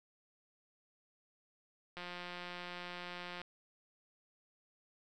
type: click train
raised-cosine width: 0.3 ms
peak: -29 dBFS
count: 257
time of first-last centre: 1.97-3.416 s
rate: 177 Hz
effects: none